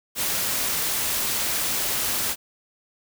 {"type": "noise", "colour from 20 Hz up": "white", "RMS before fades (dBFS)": -25, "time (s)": [0.15, 2.36], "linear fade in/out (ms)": 50, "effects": []}